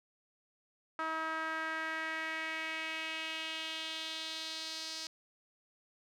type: tone with band-pass filter sweep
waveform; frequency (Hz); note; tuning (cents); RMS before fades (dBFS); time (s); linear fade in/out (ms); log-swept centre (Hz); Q
sawtooth; 319.7; D#4; +47; -39; 0.99-5.07; 2; 1300 to 4900; 2.8
effects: none